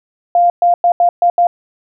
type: tone bursts at uneven times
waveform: sine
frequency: 698.5 Hz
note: F5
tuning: in tune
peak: -7 dBFS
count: 6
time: 0.35-0.5 / 0.62-0.74 / 0.84-0.92 / 1-1.09 / 1.22-1.3 / 1.38-1.47 s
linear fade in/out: 2 ms
effects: none